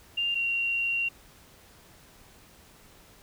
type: tone pair in turn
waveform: sine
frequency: 2794 / 2757 Hz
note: F7 / F7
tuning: 0 / -23 cents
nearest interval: unison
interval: 23 cents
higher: first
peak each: -25 dBFS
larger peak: neither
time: 0.17-0.35 / 0.35-1.09 s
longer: second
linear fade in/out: 10 ms
effects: pink hiss -55 dBFS RMS until 3.22 s